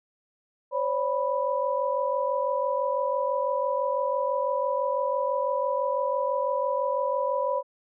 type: tone cluster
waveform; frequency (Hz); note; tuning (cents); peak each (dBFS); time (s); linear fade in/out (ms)
sine; 525 / 571 / 986; C5 / D5 / B5; +6 / -49 / -3; -28; 0.71-7.63; 50
effects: none